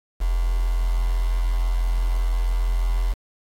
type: tone with quantisation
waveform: sine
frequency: 43 Hz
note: F1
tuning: 26 cents flat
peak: -18 dBFS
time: 0.2-3.14 s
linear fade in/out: 20 ms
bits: 6
effects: AAC 48 kbps